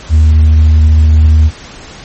triangle tone with tanh clipping, 77.78 Hz, D#2, in tune, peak -3 dBFS, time 0.09-1.51 s, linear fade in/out 50 ms, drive 7 dB, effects pink hiss -31 dBFS RMS until 2.04 s + MP3 32 kbps

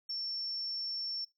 triangle tone, 5430 Hz, F8, 50 cents flat, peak -31 dBFS, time 0.09-1.25 s, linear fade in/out 10 ms, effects noise-tail reverb RT60 0.2 s tail -23 dB re dry + tanh soft clip ceiling -33 dBFS

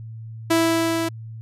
sawtooth tone with level ramp, 329.6 Hz, E4, in tune, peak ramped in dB -11 to -18 dBFS, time 0.5-1.09 s, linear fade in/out 10 ms, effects added 112 Hz sine -33 dBFS peak until 1.41 s + resampled to 32000 Hz

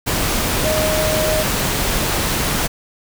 sine tone in noise, 622.3 Hz, D#5, in tune, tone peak -18 dBFS, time 0.64-1.44 s, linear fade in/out 20 ms, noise pink, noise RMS -19 dBFS, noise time 0.06-2.68 s, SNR -2 dB, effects none

